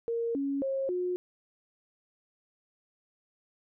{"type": "tone with pitch steps", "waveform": "sine", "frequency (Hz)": [464.4, 278, 539, 360.3], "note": ["A#4", "C#4", "C#5", "F#4"], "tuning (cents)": [-7, 5, -49, -46], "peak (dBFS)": -28, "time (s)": [0.08, 1.16], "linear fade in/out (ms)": 0, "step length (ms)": 270, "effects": []}